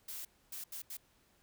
blue noise bursts at uneven times, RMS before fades -44 dBFS, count 4, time 0.08-0.25 / 0.52-0.64 / 0.72-0.82 / 0.9-0.97 s, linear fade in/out 5 ms, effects pink hiss -70 dBFS RMS until 1.42 s

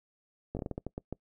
slowing click train, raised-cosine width 2 ms, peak -22 dBFS, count 10, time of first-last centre 0.55-1.126 s, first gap 18 ms, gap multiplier 1.3, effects noise-tail reverb RT60 0.1 s tail -24 dB re dry

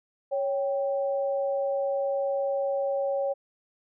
sine tone pair together, 554.4 / 784 Hz, C#5 / G5, 0 / 0 cents, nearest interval tritone, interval 600 cents, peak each -25 / -34 dBFS, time 0.31-3.34 s, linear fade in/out 20 ms, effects none

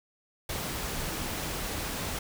pink noise, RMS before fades -34 dBFS, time 0.49-2.19 s, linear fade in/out 5 ms, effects none

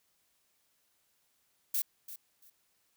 violet noise with echo, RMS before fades -31 dBFS, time 1.74-1.82 s, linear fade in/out 5 ms, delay 340 ms, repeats 2, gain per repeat -14 dB, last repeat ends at 2.5 s, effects white hiss -74 dBFS RMS until 2.96 s

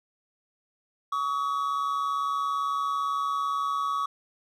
triangle tone pair together, 1131 / 1271.1 Hz, C#6 / D#6, +34 / +37 cents, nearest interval major second, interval 203 cents, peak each -25 / -29 dBFS, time 1.12-4.06 s, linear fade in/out 5 ms, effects none

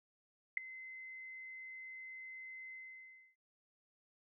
sine tone with ADSR envelope, 2056 Hz, C7, 31 cents flat, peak -26 dBFS, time 0.57-3.36 s, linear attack 4 ms, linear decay 5 ms, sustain -21 dB, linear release 640 ms, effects none

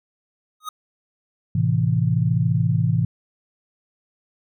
square tone with exponential growth, 1250 Hz, D#6, 8 cents sharp, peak -25 dBFS, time 0.6-0.69 s, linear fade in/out 5 ms, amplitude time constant 18 ms
sine chord, A minor, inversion none, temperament equal, 110 / 130.81 / 164.81 Hz, A2 / C3 / E3, 0 / 0 / 0 cents, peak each -21 dBFS, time 1.55-3.05 s, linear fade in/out 5 ms
effects none

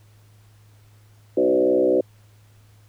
sine tone with frequency modulation, 440 Hz, A4, in tune, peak -15 dBFS, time 1.37-2.01 s, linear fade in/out 5 ms, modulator 63.4 Hz, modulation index 2.2, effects added 105 Hz sine -50 dBFS peak until 2.88 s + pink hiss -60 dBFS RMS until 2.88 s

